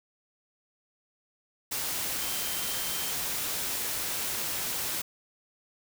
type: tone in noise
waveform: sine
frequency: 3136 Hz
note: G7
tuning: in tune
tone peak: -41 dBFS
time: 2.2-3.11 s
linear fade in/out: 10 ms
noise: white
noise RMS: -32 dBFS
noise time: 1.71-5.02 s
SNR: -12 dB
effects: none